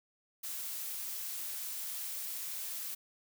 blue noise, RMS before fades -40 dBFS, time 0.43-2.95 s, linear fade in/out 10 ms, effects none

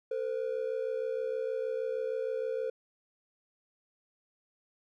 triangle ring-modulated tone, 482.5 Hz, B4, 40 cents flat, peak -25 dBFS, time 0.11-2.7 s, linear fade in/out 5 ms, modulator 33.2 Hz, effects tanh soft clip ceiling -24 dBFS

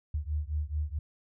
sine beating tone pair, 73.42 / 78.02 Hz, D2 / D#2, 0 / +5 cents, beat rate 4.6 Hz, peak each -32 / -33 dBFS, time 0.14-0.99 s, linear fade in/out 5 ms, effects none

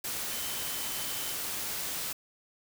sine tone in noise, 3055 Hz, G7, 45 cents flat, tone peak -44 dBFS, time 0.31-1.33 s, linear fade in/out 5 ms, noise white, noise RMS -35 dBFS, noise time 0.04-2.13 s, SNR -12 dB, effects none

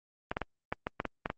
clicks, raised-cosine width 0.5 ms, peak -16 dBFS, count 9, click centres 0.315 / 0.369 / 0.417 / 0.725 / 0.869 / 1.001 / 1.053 / 1.259 / 1.301 s, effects Opus 24 kbps

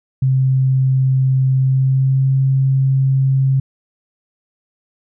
sine tone with pitch glide, 131.8 to 134.03 Hz, C3 to C3, +13 to +42 cents, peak -11 dBFS, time 0.22-3.6 s, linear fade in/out 5 ms, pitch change +29 cents, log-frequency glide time 1.56-2.34 s, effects none

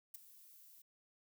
violet noise with ADSR envelope, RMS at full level -45 dBFS, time 0.14-0.82 s, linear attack 7 ms, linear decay 14 ms, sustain -16 dB, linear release 5 ms, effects none

